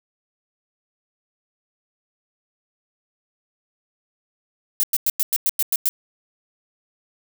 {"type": "noise bursts", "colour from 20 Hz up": "violet", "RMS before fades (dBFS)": -19, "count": 9, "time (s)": [4.8, 5.89], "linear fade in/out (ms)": 0, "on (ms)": 34, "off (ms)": 98, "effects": []}